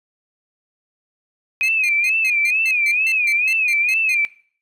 sine tone with vibrato, 2489 Hz, D#7, in tune, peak -15 dBFS, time 1.61-4.25 s, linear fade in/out 0 ms, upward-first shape sine, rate 2.2 Hz, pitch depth 120 cents each way
sawtooth tone bursts, 2101 Hz, C7, 7 cents sharp, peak -22 dBFS, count 13, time 1.63-4.145 s, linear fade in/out 2 ms, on 55 ms, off 150 ms
effects noise-tail reverb RT60 0.5 s tail -20 dB re dry + resampled to 32000 Hz

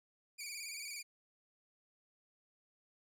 15% pulse tone with vibrato, 2337 Hz, D7, 9 cents flat, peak -36 dBFS, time 0.38-1.03 s, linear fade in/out 20 ms, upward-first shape square, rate 18 Hz, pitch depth 54 cents each way, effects none

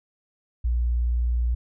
sine tone, 59.6 Hz, A#1, 39 cents sharp, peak -20 dBFS, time 0.64-1.55 s, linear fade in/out 10 ms, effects none

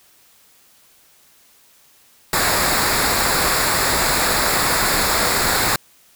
pink noise with comb filter, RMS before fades -18 dBFS, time 2.33-5.76 s, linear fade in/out 2 ms, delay 0.33 ms, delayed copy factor -0.65, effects white hiss -53 dBFS RMS until 6.15 s

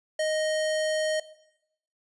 square tone, 622.3 Hz, D#5, in tune, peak -25 dBFS, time 0.19-1.2 s, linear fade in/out 5 ms, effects noise-tail reverb RT60 0.8 s tail -17 dB re dry + resampled to 24000 Hz

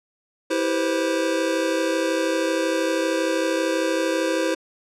square chord, C major seventh, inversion first, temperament just, 327 / 392.4 / 490.5 / 523.3 Hz, E4 / G4 / B4 / C5, -14 / +2 / -12 / 0 cents, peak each -25 / -30 / -30 / -25 dBFS, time 0.5-4.55 s, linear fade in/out 10 ms, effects low-pass 9000 Hz 12 dB/octave

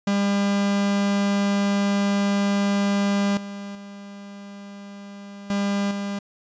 45% pulse tone with level steps, 200.6 Hz, G3, 40 cents sharp, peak -19 / -32 / -37 / -21 / -26 dBFS, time 0.07-6.19 s, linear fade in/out 5 ms, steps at 3.37 / 3.75 / 5.5 / 5.91 s, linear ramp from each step 2 ms, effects resampled to 16000 Hz

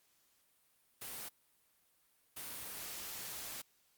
white noise bursts at uneven times, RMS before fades -45 dBFS, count 2, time 1.01-1.29 / 2.36-3.62 s, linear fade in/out 10 ms, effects white hiss -73 dBFS RMS until 3.97 s + Opus 48 kbps

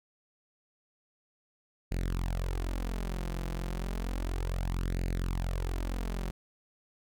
sawtooth tone with flanger, 44.29 Hz, F1, 25 cents sharp, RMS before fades -33 dBFS, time 1.91-6.31 s, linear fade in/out 10 ms, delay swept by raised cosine 0.44 to 5.94 ms, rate 0.32 Hz, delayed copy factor +0.7, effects none

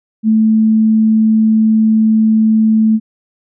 sine tone, 219.4 Hz, A3, 5 cents flat, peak -7 dBFS, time 0.23-3 s, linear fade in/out 50 ms, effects none

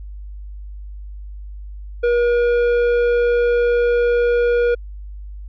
sine tone with tanh clipping, 478.9 Hz, A#4, 47 cents sharp, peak -15 dBFS, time 2.03-4.75 s, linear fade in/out 10 ms, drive 10 dB, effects added 50 Hz sine -30 dBFS peak until 5.48 s

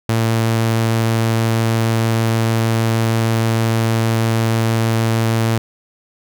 sawtooth tone, 113.3 Hz, A#2, 49 cents flat, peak -10 dBFS, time 0.09-5.58 s, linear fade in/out 0 ms, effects none

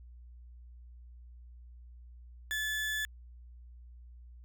35% pulse tone, 1729 Hz, A6, 31 cents flat, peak -30 dBFS, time 2.51-3.05 s, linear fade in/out 0 ms, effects added 60 Hz sine -49 dBFS peak until 4.44 s

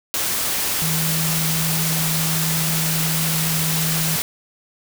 sine tone in noise, 160.5 Hz, E3, 46 cents flat, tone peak -22 dBFS, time 0.82-4.16 s, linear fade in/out 0 ms, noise white, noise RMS -22 dBFS, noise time 0.14-4.22 s, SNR -3 dB, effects none

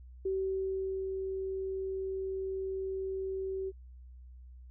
sine tone with ADSR envelope, 382.8 Hz, G4, 41 cents flat, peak -29 dBFS, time 0.25-3.72 s, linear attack 7 ms, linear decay 810 ms, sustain -4 dB, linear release 38 ms, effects added 62 Hz sine -48 dBFS peak until 4.7 s

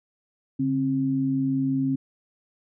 sine tone pair together, 141.49 / 267.1 Hz, C#3 / C4, +36 / +36 cents, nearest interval major seventh, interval 1100 cents, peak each -28 / -22 dBFS, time 0.59-1.96 s, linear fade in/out 10 ms, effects none

